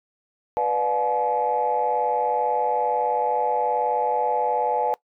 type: chord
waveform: sine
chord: B diminished seventh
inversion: none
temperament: just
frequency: 493.9 / 592.7 / 711.2 / 853.4 Hz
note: B4 / D5 / F5 / Ab5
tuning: 0 / +16 / +31 / +47 cents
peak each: -25 / -28 / -27 / -22 dBFS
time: 0.57-4.94 s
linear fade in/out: 0 ms
effects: noise-tail reverb RT60 0.1 s tail -21 dB re dry + tanh soft clip ceiling -12 dBFS